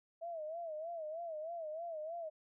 sine tone with vibrato, 648 Hz, E5, 30 cents flat, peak -40 dBFS, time 0.21-2.3 s, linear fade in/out 20 ms, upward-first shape sine, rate 3.2 Hz, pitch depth 110 cents each way, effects none

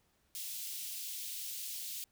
white high-pass noise, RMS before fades -42 dBFS, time 0.35-2.04 s, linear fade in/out 0 ms, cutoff 2800 Hz, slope 24 dB/octave, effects pink hiss -74 dBFS RMS until 2.11 s

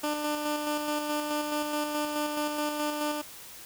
15% pulse tone with tremolo, 298.3 Hz, D4, 27 cents sharp, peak -21 dBFS, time 0.03-3.22 s, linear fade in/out 10 ms, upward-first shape square, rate 4.7 Hz, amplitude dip 35%, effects white hiss -46 dBFS RMS until 3.65 s

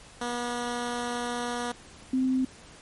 10% pulse / sine tone pair in turn, 241.5 / 259.5 Hz, B3 / C4, -39 / -14 cents, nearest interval minor second, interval 125 cents, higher second, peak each -21 / -22 dBFS, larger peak first, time 0.21-1.72 / 2.13-2.45 s, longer first, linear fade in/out 5 ms, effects pink hiss -50 dBFS RMS until 2.81 s + MP3 48 kbps

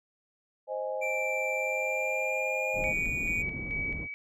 sine chord, Ab major, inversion first, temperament equal, 523.3 / 622.3 / 830.6 Hz, C5 / Eb5 / Ab5, 0 / 0 / 0 cents, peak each -33 / -35 / -38 dBFS, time 0.67-2.94 s, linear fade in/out 50 ms
triangle tone with pitch glide, 2349 to 2445 Hz, D7 to D#7, 0 to -31 cents, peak -29 dBFS, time 1.01-3.43 s, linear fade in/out 20 ms, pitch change +69 cents, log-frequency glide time 1.54-3.07 s
pink low-pass noise, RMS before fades -38 dBFS, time 2.73-4.08 s, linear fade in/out 50 ms, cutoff 360 Hz, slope 12 dB/octave
sine tone with tremolo, 2277 Hz, C#7, 46 cents sharp, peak -30 dBFS, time 2.84-4.14 s, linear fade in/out 0 ms, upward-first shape square, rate 2.3 Hz, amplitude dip 50%
effects none

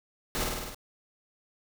pink noise with echo, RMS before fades -31 dBFS, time 0.35-0.44 s, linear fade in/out 0 ms, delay 51 ms, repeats 6, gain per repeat -2 dB, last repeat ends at 0.746 s, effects none

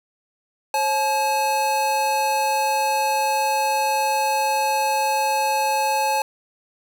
square tone pair together, 540 / 857.2 Hz, C#5 / A5, -45 / -45 cents, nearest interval minor sixth, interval 800 cents, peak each -27 / -20 dBFS, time 0.74-6.22 s, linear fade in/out 2 ms, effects none

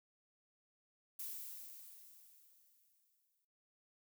violet noise with exponential decay, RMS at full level -44 dBFS, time 1.19-3.45 s, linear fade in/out 5 ms, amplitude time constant 490 ms, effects noise-tail reverb RT60 0.3 s tail -17 dB re dry

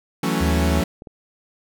sawtooth chord, F# minor seventh, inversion third, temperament equal, 164.81 / 185 / 220 / 277.2 Hz, E3 / F#3 / A3 / C#4, 0 / 0 / 0 / 0 cents, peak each -21 dBFS, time 0.23-0.84 s, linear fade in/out 5 ms
triangle tone, 77 Hz, D#2, 17 cents flat, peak -17 dBFS, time 0.4-0.82 s, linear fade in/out 20 ms
clicks, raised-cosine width 2 ms, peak -25 dBFS, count 2, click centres 1.021 / 1.072 s
effects none

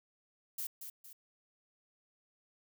violet noise with echo, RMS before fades -39 dBFS, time 0.58-0.67 s, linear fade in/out 5 ms, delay 230 ms, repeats 2, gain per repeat -7 dB, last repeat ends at 1.13 s, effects none

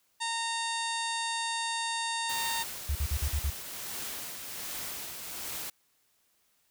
harmonic tone, 920 Hz, A#5, 23 cents flat, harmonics 1 / 2 / 3 / 4 / 5 / 6 / 7 / 8 / 9 / 10, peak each -34 / -38 / -41 / -37 / -40 / -49 / -46 / -44 / -46 / -42 dBFS, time 0.2-2.64 s, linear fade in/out 20 ms
white noise with tremolo, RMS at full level -37 dBFS, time 2.29-5.7 s, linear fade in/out 5 ms, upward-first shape triangle, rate 1.3 Hz, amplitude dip 45%
sine tone bursts, 71.6 Hz, D2, 43 cents flat, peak -26 dBFS, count 6, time 2.89-3.502 s, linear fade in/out 5 ms, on 62 ms, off 48 ms
effects white hiss -71 dBFS RMS until 6.7 s

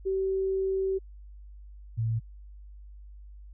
sine tone pair in turn, 383.3 / 113.14 Hz, G4 / A2, -39 / +49 cents, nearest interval octave + major sixth, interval 2112 cents, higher first, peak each -25 dBFS, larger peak neither, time 0.05-0.99 / 1.97-2.2 s, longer first, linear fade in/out 20 ms, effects added 50 Hz sine -44 dBFS peak until 3.53 s

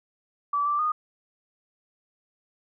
sine tone with pitch steps, 1154 / 1171 / 1230 Hz, D6 / D6 / D#6, -31 / -5 / -20 cents, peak -22 dBFS, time 0.53-0.92 s, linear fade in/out 5 ms, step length 130 ms, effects none

